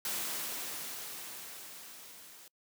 white noise with level ramp, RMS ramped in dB -35 to -54 dBFS, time 0.05-2.48 s, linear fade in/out 2 ms, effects noise-tail reverb RT60 0.1 s tail -26 dB re dry + high-pass 150 Hz 12 dB/octave

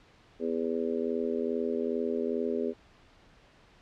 harmonic tone, 82.41 Hz, E2, in tune, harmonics 3 / 4 / 5 / 6 / 7, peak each -33 / -38 / -31 / -36 / -40 dBFS, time 0.39-2.74 s, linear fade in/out 50 ms, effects pink hiss -59 dBFS RMS until 3.81 s + low-pass 4000 Hz 12 dB/octave

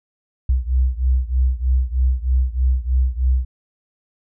sine beating tone pair, 62.5 / 65.7 Hz, B1 / C2, +21 / +8 cents, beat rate 3.2 Hz, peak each -17 / -19 dBFS, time 0.49-3.45 s, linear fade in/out 5 ms, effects none

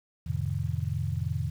sine chord, F dominant seventh, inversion none, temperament equal with one note detuned, 87.31 / 110 / 130.81 / 153.69 Hz, F2 / A2 / C3 / Eb3, 0 / 0 / 0 / -21 cents, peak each -32 / -33 / -33 / -34 dBFS, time 0.26-1.5 s, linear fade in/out 10 ms, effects 9-bit

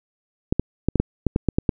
clicks, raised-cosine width 3 ms, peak -5 dBFS, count 10, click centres 0.525 / 0.596 / 0.886 / 0.957 / 1 / 1.267 / 1.361 / 1.487 / 1.585 / 1.692 s, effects none

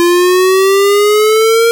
square exponential sweep, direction up, 343.8 to 466.2 Hz, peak -7 dBFS, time 0-1.71 s, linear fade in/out 0 ms, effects none

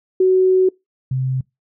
sine tone pair in turn, 373.3 / 130.47 Hz, F#4 / C3, +15 / -5 cents, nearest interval octave + tritone, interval 1820 cents, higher first, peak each -10 / -17 dBFS, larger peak first, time 0.2-0.69 / 1.11-1.41 s, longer first, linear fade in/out 5 ms, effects noise-tail reverb RT60 0.2 s tail -25 dB re dry

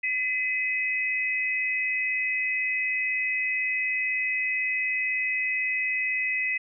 sine tone pair together, 2021 / 2541 Hz, B6 / D#7, +39 / +36 cents, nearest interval major third, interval 397 cents, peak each -27 dBFS, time 0.03-6.58 s, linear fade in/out 10 ms, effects none

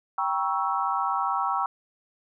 sine chord, G diminished seventh, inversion none, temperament equal with one note detuned, 784 / 953.6 / 1108.7 / 1318.5 Hz, G5 / Bb5 / Db6 / Fb6, 0 / +39 / 0 / 0 cents, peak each -29 dBFS, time 0.18-1.66 s, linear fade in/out 2 ms, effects none

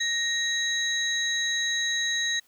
sine tone cluster, 1869 / 3891 / 6470 Hz, A#6 / B7 / G#8, +4 / -27 / -46 cents, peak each -27 / -27 / -32 dBFS, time 0-2.4 s, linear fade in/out 10 ms, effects tanh soft clip ceiling -15 dBFS + white hiss -63 dBFS RMS until 2.47 s

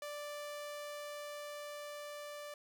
sawtooth tone with level ramp, 587.3 Hz, D5, in tune, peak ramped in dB -38 to -41 dBFS, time 0.02-2.54 s, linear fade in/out 2 ms, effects none

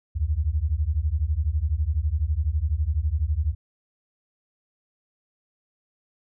sine beating tone pair, 70.4 / 82.4 Hz, C#2 / E2, +27 / 0 cents, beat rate 12 Hz, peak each -24 dBFS, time 0.15-3.55 s, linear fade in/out 20 ms, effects none

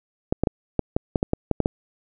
clicks, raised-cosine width 2 ms, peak -6 dBFS, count 11, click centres 0.325 / 0.436 / 0.472 / 0.793 / 0.965 / 1.158 / 1.229 / 1.334 / 1.513 / 1.603 / 1.659 s, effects none

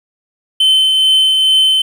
triangle tone with tremolo, 3070 Hz, G7, 37 cents flat, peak -5 dBFS, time 0.6-1.82 s, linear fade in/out 5 ms, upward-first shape triangle, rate 2.3 Hz, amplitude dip 30%, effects 7-bit

